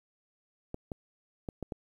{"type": "clicks", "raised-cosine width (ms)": 2, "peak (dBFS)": -23, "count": 5, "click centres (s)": [0.744, 0.918, 1.488, 1.627, 1.722], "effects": ["10-bit"]}